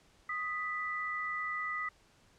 sine tone pair together, 1246 / 1975.5 Hz, D#6 / B6, +2 / 0 cents, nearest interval minor sixth, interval 798 cents, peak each -37 / -36 dBFS, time 0.29-1.89 s, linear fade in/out 5 ms, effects pink hiss -65 dBFS RMS until 2.38 s + low-pass 8000 Hz 12 dB/octave

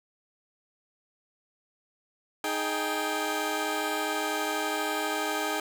15% pulse tone cluster, 310.8 / 418.6 / 785 Hz, D#4 / G#4 / G5, -2 / +14 / +2 cents, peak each -26 dBFS, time 2.44-5.6 s, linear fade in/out 2 ms, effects none

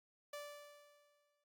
sawtooth tone with exponential decay, 584 Hz, D5, 10 cents flat, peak -40 dBFS, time 0.33-1.44 s, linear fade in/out 5 ms, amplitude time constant 240 ms, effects MP3 96 kbps

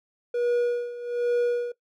triangle tone with tremolo, 481.8 Hz, B4, 43 cents flat, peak -18 dBFS, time 0.34-1.72 s, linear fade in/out 5 ms, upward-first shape sine, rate 1.2 Hz, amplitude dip 80%, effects noise-tail reverb RT60 0.1 s tail -19 dB re dry

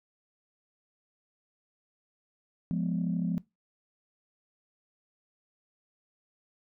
sine chord, F diminished, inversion none, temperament equal, 174.61 / 207.7 / 246.9 Hz, F3 / Ab3 / Cb4, 0 / 0 / 0 cents, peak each -28 / -33 / -34 dBFS, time 2.71-3.38 s, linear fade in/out 0 ms, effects noise-tail reverb RT60 0.2 s tail -20 dB re dry + tanh soft clip ceiling -20 dBFS

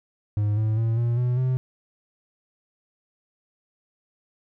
triangle tone with pitch steps, 104.3 / 108.79 / 113.48 / 118.36 / 123.46 / 128.78 Hz, G#2 / A2 / A#2 / A#2 / B2 / C3, +8 / -19 / -46 / +27 / 0 / -27 cents, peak -18 dBFS, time 0.37-1.57 s, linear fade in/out 0 ms, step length 200 ms, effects none

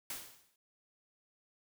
white noise with exponential decay, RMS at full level -39 dBFS, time 0.1-0.56 s, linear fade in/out 2 ms, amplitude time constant 100 ms, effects none

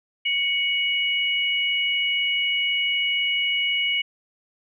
sine tone pair together, 2232 / 2913 Hz, C#7 / F#7, +11 / -28 cents, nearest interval perfect fourth, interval 461 cents, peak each -23 dBFS, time 0.25-4.02 s, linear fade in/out 10 ms, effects none

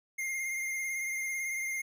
square tone with vibrato, 2117 Hz, C7, 20 cents sharp, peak -33 dBFS, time 0.18-1.82 s, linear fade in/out 10 ms, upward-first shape triangle, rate 18 Hz, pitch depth 33 cents each way, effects none

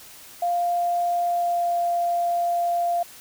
sine tone with pitch glide, 698.5 to 693.7 Hz, F5 to F5, 0 to -12 cents, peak -20 dBFS, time 0.42-3.03 s, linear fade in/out 5 ms, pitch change -12 cents, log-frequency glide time 1.23-1.75 s, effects white hiss -45 dBFS RMS until 3.2 s

